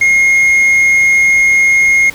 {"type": "tone with tanh clipping", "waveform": "sine", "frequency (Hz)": 2144, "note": "C7", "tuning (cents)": 42, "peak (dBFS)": -7, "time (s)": [0.01, 2.1], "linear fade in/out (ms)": 5, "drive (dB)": 4, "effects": ["pink hiss -33 dBFS RMS until 2.14 s"]}